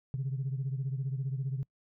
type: beating tone pair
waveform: sine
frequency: 131.5 / 146.5 Hz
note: C3 / D3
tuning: +9 / -4 cents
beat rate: 15 Hz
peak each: -31 / -36 dBFS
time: 0.14-1.63 s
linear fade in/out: 0 ms
effects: noise-tail reverb RT60 0.1 s tail -26 dB re dry + tanh soft clip ceiling -26 dBFS